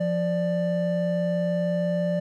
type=tone pair together; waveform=triangle; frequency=174.61 / 590 Hz; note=F3 / D5; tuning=0 / +8 cents; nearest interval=octave + major sixth; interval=2108 cents; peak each=-23 dBFS; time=0-2.2 s; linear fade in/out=10 ms; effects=none